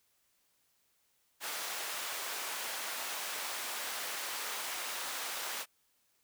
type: high-pass noise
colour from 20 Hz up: pink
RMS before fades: -39 dBFS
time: 1.4-5.66 s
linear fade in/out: 50 ms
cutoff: 820 Hz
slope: 12 dB/octave
effects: white hiss -74 dBFS RMS until 6.23 s